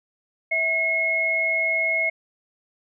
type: tone pair together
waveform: sine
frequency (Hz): 653 / 2169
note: E5 / C#7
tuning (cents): -17 / -38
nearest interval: octave + major sixth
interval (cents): 2079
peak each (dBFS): -28 / -20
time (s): 0.51-2.1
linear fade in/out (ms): 10
effects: none